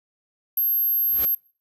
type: tone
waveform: sine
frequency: 12540 Hz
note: G9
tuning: 1 cent flat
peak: -18 dBFS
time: 0.57-1.35 s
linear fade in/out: 5 ms
type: noise with exponential growth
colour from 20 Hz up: pink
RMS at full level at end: -32 dBFS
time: 0.98-1.25 s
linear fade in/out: 0 ms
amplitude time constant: 58 ms
effects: noise-tail reverb RT60 0.4 s tail -24 dB re dry + resampled to 32000 Hz